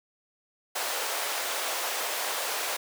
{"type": "high-pass noise", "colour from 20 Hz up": "pink", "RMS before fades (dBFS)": -31, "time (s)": [0.75, 2.77], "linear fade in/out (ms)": 10, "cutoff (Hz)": 500, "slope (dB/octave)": 24, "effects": []}